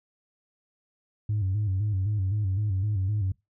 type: tone with vibrato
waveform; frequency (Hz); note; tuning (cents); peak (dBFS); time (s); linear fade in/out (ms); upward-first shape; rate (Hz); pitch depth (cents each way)
sine; 100; G2; +35; -22; 1.29-3.32; 5; square; 3.9; 93
effects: noise-tail reverb RT60 0.2 s tail -23 dB re dry + tanh soft clip ceiling -21 dBFS